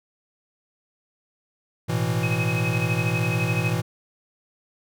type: chord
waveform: square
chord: A suspended second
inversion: none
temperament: equal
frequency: 110 / 123.47 / 164.81 Hz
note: A2 / B2 / E3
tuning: 0 / 0 / 0 cents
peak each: -27 dBFS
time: 1.88-3.82 s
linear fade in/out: 20 ms
type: tone with tremolo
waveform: sine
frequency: 2538 Hz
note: D#7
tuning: 34 cents sharp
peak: -25 dBFS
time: 2.23-3.73 s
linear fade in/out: 2 ms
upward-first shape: sine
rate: 12 Hz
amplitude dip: 80%
effects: none